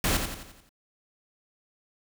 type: noise with echo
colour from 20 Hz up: pink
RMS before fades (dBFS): -25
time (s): 0.04-0.17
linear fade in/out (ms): 2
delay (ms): 87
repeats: 6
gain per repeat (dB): -6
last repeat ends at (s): 0.692
effects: none